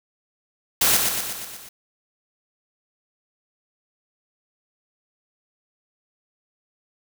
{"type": "noise with echo", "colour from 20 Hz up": "white", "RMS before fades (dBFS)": -18, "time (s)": [0.81, 0.97], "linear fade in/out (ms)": 5, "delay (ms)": 120, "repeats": 6, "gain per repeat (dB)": -4, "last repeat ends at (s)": 1.69, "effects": []}